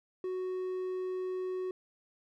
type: tone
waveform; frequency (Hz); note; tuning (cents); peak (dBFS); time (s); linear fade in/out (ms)
triangle; 370; F#4; 0; -31; 0.24-1.71; 2
effects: none